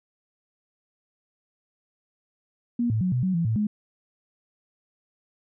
sine tone with pitch steps, 238.5 / 110 / 183.1 / 124.8 / 186.7 / 168.1 / 111.4 / 210.3 Hz, A#3 / A2 / F#3 / B2 / F#3 / E3 / A2 / G#3, +40 / 0 / -18 / +19 / +16 / +34 / +22 / +22 cents, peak -21 dBFS, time 2.79-3.67 s, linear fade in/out 5 ms, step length 110 ms, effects none

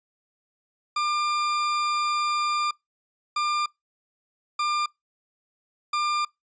40% pulse tone bursts at uneven times, 1197 Hz, D6, 33 cents sharp, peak -22 dBFS, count 4, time 0.96-2.71 / 3.36-3.66 / 4.59-4.86 / 5.93-6.25 s, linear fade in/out 5 ms, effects noise-tail reverb RT60 0.2 s tail -26 dB re dry + resampled to 16000 Hz

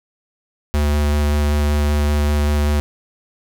square tone with vibrato, 73.7 Hz, D2, 7 cents sharp, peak -15 dBFS, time 0.74-2.8 s, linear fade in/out 0 ms, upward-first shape square, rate 5.2 Hz, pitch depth 8 cents each way, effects none

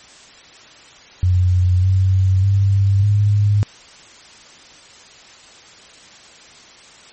sine tone with pitch steps, 90.8 / 94.66 / 98.68 / 102.87 Hz, F#2 / F#2 / G2 / G#2, -32 / +40 / +12 / -16 cents, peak -11 dBFS, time 1.23-3.63 s, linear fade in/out 0 ms, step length 600 ms, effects white hiss -43 dBFS RMS until 7.12 s + MP3 32 kbps

